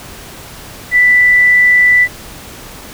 sine tone, 1979 Hz, B6, 3 cents sharp, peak -5 dBFS, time 0.91-2.08 s, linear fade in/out 50 ms, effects pink hiss -32 dBFS RMS until 2.93 s

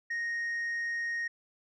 sine tone, 1864.7 Hz, A#6, in tune, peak -28 dBFS, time 0.1-1.28 s, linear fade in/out 10 ms, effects tanh soft clip ceiling -30 dBFS

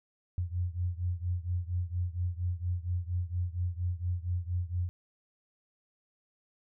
sine beating tone pair, 87.2 / 91.5 Hz, F2 / F#2, -2 / -19 cents, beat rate 4.3 Hz, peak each -32 / -34 dBFS, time 0.38-4.89 s, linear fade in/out 0 ms, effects none

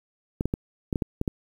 clicks, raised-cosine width 3 ms, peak -12 dBFS, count 8, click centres 0.409 / 0.456 / 0.539 / 0.928 / 0.958 / 1.022 / 1.214 / 1.278 s, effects 8-bit

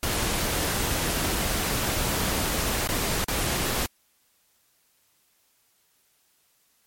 pink noise with dropouts, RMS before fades -26 dBFS, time 0.03-3.86 s, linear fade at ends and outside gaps 1 ms, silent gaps 2.874-2.889 / 3.242-3.283 s, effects white hiss -66 dBFS RMS until 6.86 s + MP3 64 kbps

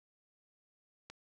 click, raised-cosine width 0.2 ms, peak -30 dBFS, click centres 1.1 s, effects none

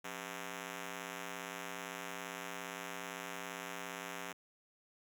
5% pulse ring-modulated tone, 225.6 Hz, A3, 44 cents sharp, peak -28 dBFS, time 0.04-4.33 s, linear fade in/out 10 ms, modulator 48.8 Hz, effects none

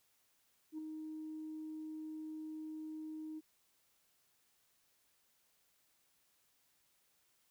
sine tone with ADSR envelope, 312 Hz, D#4, 5 cents sharp, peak -37 dBFS, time 0.72-3.41 s, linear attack 64 ms, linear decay 4 ms, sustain -5 dB, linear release 30 ms, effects tanh soft clip ceiling -38 dBFS + white hiss -75 dBFS RMS until 7.5 s

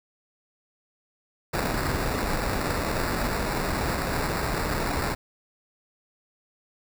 pink noise with sample-and-hold, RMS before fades -27 dBFS, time 1.53-5.15 s, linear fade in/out 10 ms, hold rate 3150 Hz, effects none

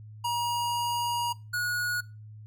square tone pair in turn, 953 / 1453.3 Hz, A#5 / F#6, +38 / -31 cents, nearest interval perfect fifth, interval 731 cents, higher second, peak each -27 / -28 dBFS, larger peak first, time 0.24-1.33 / 1.53-2.01 s, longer first, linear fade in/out 10 ms, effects noise-tail reverb RT60 0.3 s tail -21 dB re dry + added 107 Hz sine -43 dBFS peak until 2.46 s

